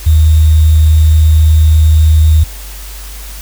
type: tone with sample-and-hold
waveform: sine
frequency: 78.3 Hz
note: D#2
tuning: 11 cents sharp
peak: -3 dBFS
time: 0.06-2.44 s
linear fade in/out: 10 ms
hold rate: 3675 Hz
effects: added 50 Hz sine -25 dBFS peak until 3.41 s + white hiss -31 dBFS RMS until 3.41 s